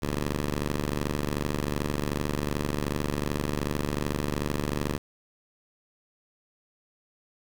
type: ring-modulated tone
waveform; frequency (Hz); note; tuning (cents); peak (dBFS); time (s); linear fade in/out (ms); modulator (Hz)
10% pulse; 73.42; D2; 0; -16; 0.02-4.98; 5; 62.1
effects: 9-bit